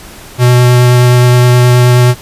square tone with vibrato, 123.47 Hz, B2, in tune, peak -4 dBFS, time 0.38-2.15 s, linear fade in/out 50 ms, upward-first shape triangle, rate 9.5 Hz, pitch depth 11 cents each way, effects pink hiss -32 dBFS RMS until 2.21 s + resampled to 32000 Hz

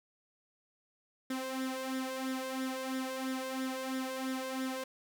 sawtooth tone with flanger, 261.6 Hz, C4, in tune, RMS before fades -37 dBFS, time 1.3-4.84 s, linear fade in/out 5 ms, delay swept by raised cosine 0.55 to 1.95 ms, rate 3 Hz, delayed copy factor +0.65, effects none

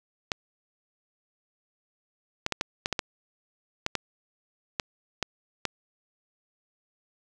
clicks, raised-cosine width 0.2 ms, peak -9 dBFS, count 12, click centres 0.318 / 2.464 / 2.523 / 2.611 / 2.859 / 2.927 / 2.992 / 3.864 / 3.953 / 4.798 / 5.227 / 5.653 s, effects none

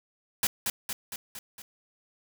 white noise with echo, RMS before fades -25 dBFS, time 0.43-0.47 s, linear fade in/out 2 ms, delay 230 ms, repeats 5, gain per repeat -4 dB, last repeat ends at 1.62 s, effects none

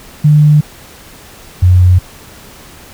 sine tone pair in turn, 150 / 90.54 Hz, D3 / F#2, +37 / -37 cents, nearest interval major sixth, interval 874 cents, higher first, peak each -3 dBFS, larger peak neither, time 0.24-0.61 / 1.62-1.99 s, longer neither, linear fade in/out 10 ms, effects pink hiss -36 dBFS RMS until 2.93 s

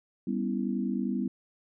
sine chord, C# half-diminished seventh, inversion second, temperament equal with one note detuned, 197.25 / 246.9 / 277.2 / 329.6 Hz, G3 / B3 / C#4 / E4, +11 / 0 / 0 / 0 cents, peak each -31 / -31 / -37 / -36 dBFS, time 0.27-1.28 s, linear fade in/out 5 ms, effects none

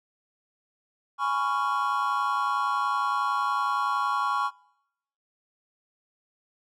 triangle chord, C# dominant seventh, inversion second, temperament just, 831.5 / 997.9 / 1108.7 / 1385.9 Hz, G#5 / B5 / C#6 / E#6, +2 / +18 / 0 / -14 cents, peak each -30 / -30 / -24 / -30 dBFS, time 1.18-4.51 s, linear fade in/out 50 ms, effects noise-tail reverb RT60 0.8 s tail -24 dB re dry

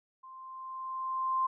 sine tone with level ramp, 1046.5 Hz, C6, in tune, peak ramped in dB -47 to -25 dBFS, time 0.23-1.47 s, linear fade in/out 10 ms, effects none

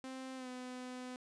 sawtooth tone with pitch glide, 261.6 to 252.1 Hz, C4 to B3, 0 to +36 cents, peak -40 dBFS, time 0.04-1.16 s, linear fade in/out 0 ms, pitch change -64 cents, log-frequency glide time 0.36-0.48 s, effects resampled to 22050 Hz

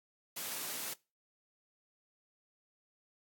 white high-pass noise, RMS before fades -40 dBFS, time 0.36-0.94 s, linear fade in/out 10 ms, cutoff 140 Hz, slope 24 dB/octave, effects noise-tail reverb RT60 0.3 s tail -24 dB re dry + AAC 64 kbps

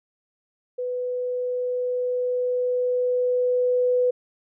sine tone with level ramp, 497.2 Hz, B4, 12 cents sharp, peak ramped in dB -25 to -17 dBFS, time 0.78-4.11 s, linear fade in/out 10 ms, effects none

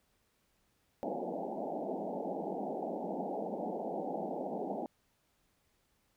white band-pass noise, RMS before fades -38 dBFS, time 1.03-4.86 s, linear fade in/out 0 ms, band 170 to 840 Hz, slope 96 dB/octave, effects pink hiss -75 dBFS RMS until 6.16 s

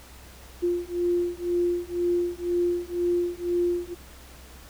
sine beating tone pair, 349.2 / 351.2 Hz, F4 / F4, 0 / +10 cents, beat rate 2 Hz, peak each -26 dBFS, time 0.62-3.95 s, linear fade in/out 20 ms, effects added 64 Hz sine -47 dBFS peak until 4.69 s + pink hiss -49 dBFS RMS until 4.69 s

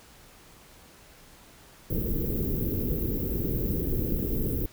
pink band-stop noise, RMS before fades -28 dBFS, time 1.9-4.66 s, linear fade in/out 5 ms, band 470 to 14000 Hz, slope 48 dB/octave, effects pink hiss -53 dBFS RMS until 4.72 s

